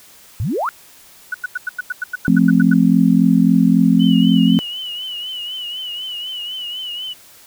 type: exponential sweep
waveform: sine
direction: up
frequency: 87.31 to 1480 Hz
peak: -17 dBFS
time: 0.4-0.69 s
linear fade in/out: 0 ms
type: tone bursts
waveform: sine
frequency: 1481 Hz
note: F#6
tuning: 1 cent sharp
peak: -18 dBFS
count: 13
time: 1.32-2.736 s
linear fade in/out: 5 ms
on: 24 ms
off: 92 ms
type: chord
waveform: sine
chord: F major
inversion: none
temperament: just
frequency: 174.61 / 218.3 / 261.9 Hz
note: F3 / A3 / C4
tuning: 0 / -13 / +2 cents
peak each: -14 dBFS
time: 2.28-4.59 s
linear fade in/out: 0 ms
type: tone with vibrato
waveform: sine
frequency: 2960 Hz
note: F#7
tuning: in tune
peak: -24 dBFS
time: 3.99-7.14 s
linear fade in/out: 20 ms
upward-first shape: triangle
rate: 4 Hz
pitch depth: 79 cents each way
effects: white hiss -45 dBFS RMS until 7.46 s